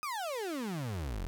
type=exponential sweep; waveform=35% pulse; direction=down; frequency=1267 to 38.89 Hz; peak=-33 dBFS; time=0.03-1.27 s; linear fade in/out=0 ms; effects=none